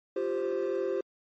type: chord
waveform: triangle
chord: F suspended second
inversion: none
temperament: equal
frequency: 349.2 / 392 / 523.3 Hz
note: F4 / G4 / C5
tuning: 0 / 0 / 0 cents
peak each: -31 / -28 / -30 dBFS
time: 0.16-1.01 s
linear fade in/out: 5 ms
effects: tanh soft clip ceiling -20 dBFS + MP3 32 kbps